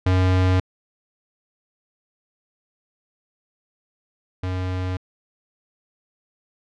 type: tone pair in turn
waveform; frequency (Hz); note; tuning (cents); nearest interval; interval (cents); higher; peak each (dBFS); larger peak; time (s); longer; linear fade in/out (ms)
square; 92.5 / 92.16; F#2 / F#2; 0 / -6; unison; 6; first; -16 / -24; first; 0.06-0.6 / 4.43-4.97; neither; 5
effects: low-pass 4000 Hz 12 dB/octave